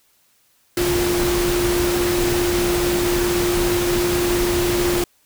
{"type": "tone in noise", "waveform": "sine", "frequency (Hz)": 351.2, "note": "F4", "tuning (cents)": 10, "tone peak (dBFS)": -18, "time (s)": [0.77, 5.04], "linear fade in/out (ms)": 2, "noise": "pink", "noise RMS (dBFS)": -23, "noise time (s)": [0.77, 5.04], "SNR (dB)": 2, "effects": ["white hiss -60 dBFS RMS until 5.25 s"]}